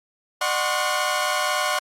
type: tone cluster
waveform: sawtooth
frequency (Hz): 602 / 742 / 1042 / 1106 / 1443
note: D5 / F#5 / C6 / C#6 / F#6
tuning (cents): +43 / +5 / -7 / -4 / -44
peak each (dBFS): -24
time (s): 0.41-1.79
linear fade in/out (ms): 5
effects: low-pass 12000 Hz 12 dB/octave + Opus 48 kbps